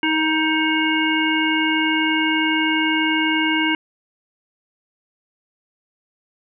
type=harmonic tone; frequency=314.4 Hz; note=D#4; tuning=18 cents sharp; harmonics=1 / 3 / 5 / 7 / 9; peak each=-20 / -25 / -24 / -23 / -24 dBFS; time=0.03-3.75 s; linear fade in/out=2 ms; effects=none